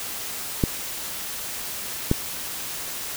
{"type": "clicks", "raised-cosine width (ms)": 3, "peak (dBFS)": -5, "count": 2, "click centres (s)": [0.638, 2.114], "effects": ["white hiss -32 dBFS RMS until 3.16 s"]}